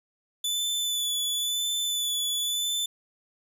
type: tone with vibrato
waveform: sawtooth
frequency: 3481 Hz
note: A7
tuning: 19 cents flat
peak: -23 dBFS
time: 0.44-2.86 s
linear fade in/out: 5 ms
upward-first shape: sine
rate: 0.96 Hz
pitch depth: 24 cents each way
effects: none